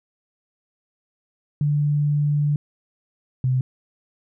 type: tone pair in turn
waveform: sine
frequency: 146.83 / 128.74 Hz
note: D3 / C3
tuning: 0 / -28 cents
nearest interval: major second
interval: 228 cents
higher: first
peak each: -17 dBFS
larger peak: neither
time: 1.61-2.56 / 3.44-3.61 s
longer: first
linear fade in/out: 2 ms
effects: none